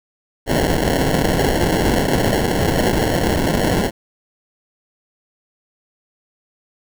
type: noise with sample-and-hold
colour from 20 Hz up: white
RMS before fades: -17 dBFS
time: 0.46-3.91 s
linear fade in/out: 50 ms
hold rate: 1225 Hz
effects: none